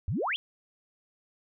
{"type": "exponential sweep", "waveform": "sine", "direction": "up", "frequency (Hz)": [75.6, 3478], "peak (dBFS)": -27, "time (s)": [0.08, 0.36], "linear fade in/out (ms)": 0, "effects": []}